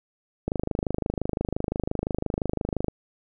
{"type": "click train", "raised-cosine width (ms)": 2, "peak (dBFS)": -12, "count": 63, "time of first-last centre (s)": [0.48, 2.883], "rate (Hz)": 25.8, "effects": []}